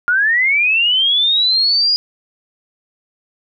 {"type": "linear sweep", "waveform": "sine", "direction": "up", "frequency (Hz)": [1396.9, 4920], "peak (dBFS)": -11, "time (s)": [0.08, 1.96], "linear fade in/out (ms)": 0, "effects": []}